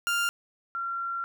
30% pulse / sine tone pair in turn, 1396.9 / 1370.5 Hz, F6 / F6, 0 / -33 cents, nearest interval unison, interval 33 cents, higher first, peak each -22 / -29 dBFS, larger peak first, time 0.07-0.29 / 0.75-1.24 s, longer second, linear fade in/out 0 ms, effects none

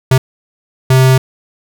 square tone bursts at uneven times, 130.6 Hz, C3, 3 cents flat, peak -6 dBFS, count 2, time 0.11-0.18 / 0.9-1.18 s, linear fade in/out 5 ms, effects none

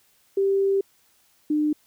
sine tone pair in turn, 392 / 301.3 Hz, G4 / D4, 0 / +44 cents, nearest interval perfect fourth, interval 456 cents, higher first, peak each -18 / -19 dBFS, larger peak first, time 0.37-0.81 / 1.5-1.73 s, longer first, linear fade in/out 5 ms, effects white hiss -62 dBFS RMS until 1.86 s

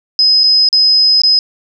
sine tone with dropouts, 5060 Hz, D#8, 28 cents sharp, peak -6 dBFS, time 0.19-1.39 s, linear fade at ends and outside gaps 1 ms, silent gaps 0.435-0.439 / 0.688-0.728 / 1.218-1.235 s, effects none

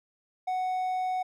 triangle tone, 741 Hz, F#5, 2 cents sharp, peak -25 dBFS, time 0.47-1.23 s, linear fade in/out 10 ms, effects none

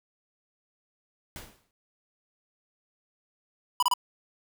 pink noise with exponential decay, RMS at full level -39 dBFS, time 1.36-1.71 s, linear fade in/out 1 ms, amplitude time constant 74 ms
square tone bursts, 987.8 Hz, B5, in tune, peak -21 dBFS, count 3, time 3.8-3.938 s, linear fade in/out 2 ms, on 26 ms, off 30 ms
effects none

